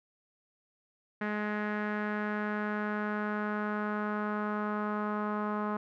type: tone with low-pass filter sweep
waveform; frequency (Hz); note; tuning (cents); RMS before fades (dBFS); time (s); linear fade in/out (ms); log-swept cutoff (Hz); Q
sawtooth; 210; G#3; +19; -33; 1.21-5.77; 5; 1800 to 1200; 3.4
effects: none